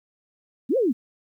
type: linear two-way sweep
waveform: sine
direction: up then down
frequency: 195.4 to 554.4 to 205.2 Hz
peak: -18 dBFS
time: 0.69-0.93 s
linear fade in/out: 20 ms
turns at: 0.77 s
effects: 10-bit